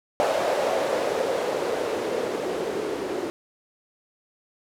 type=noise with low-pass filter sweep; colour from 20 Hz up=violet; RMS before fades=-26 dBFS; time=0.2-3.3 s; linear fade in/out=0 ms; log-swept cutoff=590 to 370 Hz; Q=3.5; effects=none